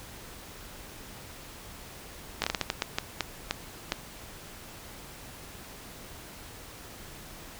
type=slowing click train; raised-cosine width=0.2 ms; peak=-9 dBFS; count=12; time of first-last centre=2.42-3.921 s; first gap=19 ms; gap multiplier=1.36; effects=pink hiss -46 dBFS RMS until 7.59 s